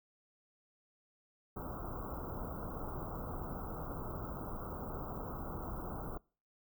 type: band-stop noise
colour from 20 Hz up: pink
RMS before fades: -42 dBFS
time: 1.56-6.18 s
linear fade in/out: 10 ms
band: 1400 to 16000 Hz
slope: 96 dB/octave
effects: noise-tail reverb RT60 0.4 s tail -25 dB re dry